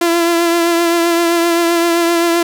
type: tone with vibrato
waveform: sawtooth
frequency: 339.4 Hz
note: F4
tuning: 49 cents flat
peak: -7 dBFS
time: 0.01-2.43 s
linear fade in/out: 5 ms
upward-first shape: triangle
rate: 7.7 Hz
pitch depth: 31 cents each way
effects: none